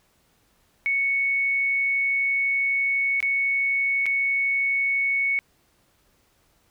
sine tone with dropouts, 2217 Hz, C#7, in tune, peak -20 dBFS, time 0.86-5.39 s, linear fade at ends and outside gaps 0 ms, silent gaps 3.204-3.227 / 4.058-4.064 s, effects pink hiss -64 dBFS RMS until 6.7 s

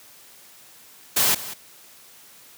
white noise with echo, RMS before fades -19 dBFS, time 1.16-1.35 s, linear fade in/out 10 ms, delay 190 ms, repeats 1, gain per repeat -15 dB, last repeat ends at 1.54 s, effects white hiss -49 dBFS RMS until 2.57 s + high-pass 100 Hz 12 dB/octave

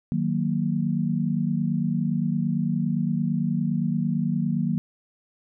sine chord, D# minor, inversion none, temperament equal, 155.56 / 185 / 233.1 Hz, D#3 / F#3 / A#3, 0 / 0 / 0 cents, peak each -26 dBFS, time 0.12-4.78 s, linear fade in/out 0 ms, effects none

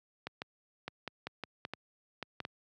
clicks, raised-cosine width 0.3 ms, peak -22 dBFS, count 11, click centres 0.27 / 0.419 / 0.88 / 1.077 / 1.27 / 1.437 / 1.651 / 1.736 / 2.227 / 2.403 / 2.451 s, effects high-pass 100 Hz 12 dB/octave

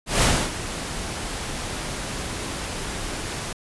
pink noise with ADSR envelope, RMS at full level -17 dBFS, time 0.06-3.53 s, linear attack 160 ms, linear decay 280 ms, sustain -13 dB, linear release 5 ms, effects resampled to 24000 Hz

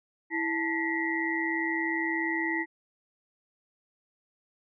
sine tone cluster, 327.6 / 877 / 1925 / 2062 Hz, E4 / A5 / B6 / C7, -11 / -6 / -45 / -26 cents, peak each -31 / -36 / -30 / -36 dBFS, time 0.3-2.66 s, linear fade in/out 50 ms, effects none

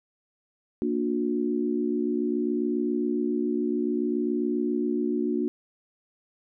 sine chord, Bb augmented, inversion none, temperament equal with one note detuned, 233.1 / 293.7 / 360.9 Hz, Bb3 / D4 / F#4, 0 / 0 / -43 cents, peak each -28 dBFS, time 0.82-5.48 s, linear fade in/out 0 ms, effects none

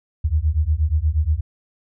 sine beating tone pair, 73.2 / 81.6 Hz, D2 / E2, -5 / -17 cents, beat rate 8.4 Hz, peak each -19 dBFS, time 0.24-1.41 s, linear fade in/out 10 ms, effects none

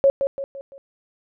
sine tone with echo, 550 Hz, C#5, 14 cents flat, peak -11 dBFS, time 0.04-0.1 s, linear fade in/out 0 ms, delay 170 ms, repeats 4, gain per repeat -7 dB, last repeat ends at 0.78 s, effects none

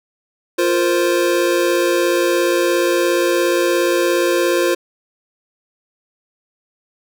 square chord, F suspended fourth, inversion none, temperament equal, 349.2 / 466.2 / 523.3 Hz, F4 / Bb4 / C5, 0 / 0 / 0 cents, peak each -17 / -23 / -19 dBFS, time 0.58-4.75 s, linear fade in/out 10 ms, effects none

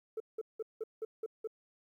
sine tone bursts, 440.8 Hz, A4, 3 cents sharp, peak -33 dBFS, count 7, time 0.17-1.474 s, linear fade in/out 5 ms, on 32 ms, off 180 ms, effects tanh soft clip ceiling -33 dBFS + 12-bit

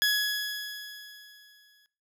20% pulse tone with exponential decay, 1681 Hz, G#6, 20 cents sharp, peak -16 dBFS, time 0.02-1.86 s, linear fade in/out 0 ms, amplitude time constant 400 ms, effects noise-tail reverb RT60 0.4 s tail -19 dB re dry

